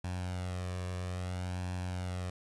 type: tone with flanger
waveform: sawtooth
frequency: 90.7 Hz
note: F#2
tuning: 34 cents flat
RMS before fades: -37 dBFS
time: 0.04-2.3 s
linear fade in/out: 5 ms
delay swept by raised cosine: 1.2 to 1.76 ms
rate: 0.6 Hz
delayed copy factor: +0.6
effects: resampled to 24000 Hz + 10-bit